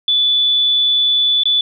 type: tone with dropouts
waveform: sine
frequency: 3470 Hz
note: A7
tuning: 25 cents flat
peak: -11 dBFS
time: 0.08-1.61 s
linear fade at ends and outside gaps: 2 ms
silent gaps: 1.435-1.455 s
effects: none